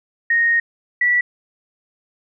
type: tone pair in turn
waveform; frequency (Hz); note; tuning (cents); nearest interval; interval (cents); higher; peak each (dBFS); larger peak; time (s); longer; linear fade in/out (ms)
sine; 1861 / 1953; A#6 / B6; -3 / -20; minor second; 83; second; -13; neither; 0.3-0.6 / 1.01-1.21; first; 5
effects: none